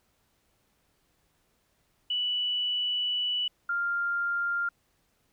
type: tone pair in turn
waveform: sine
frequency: 2960 / 1396.9 Hz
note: F#7 / F6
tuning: 0 / 0 cents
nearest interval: octave + minor second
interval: 1300 cents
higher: first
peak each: -26 dBFS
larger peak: neither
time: 2.1-3.48 / 3.69-4.69 s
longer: first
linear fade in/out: 5 ms
effects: pink hiss -71 dBFS RMS until 5.32 s